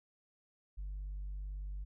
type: tone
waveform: sine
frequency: 49 Hz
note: G1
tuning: in tune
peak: -37 dBFS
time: 0.77-1.85 s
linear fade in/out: 20 ms
effects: tanh soft clip ceiling -37 dBFS